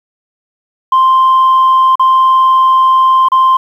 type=tone with dropouts; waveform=sine; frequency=1046.5 Hz; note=C6; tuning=in tune; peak=-3 dBFS; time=0.92-3.57 s; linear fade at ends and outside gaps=5 ms; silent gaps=1.956-1.995 / 3.286-3.318 s; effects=tanh soft clip ceiling -3 dBFS + 7-bit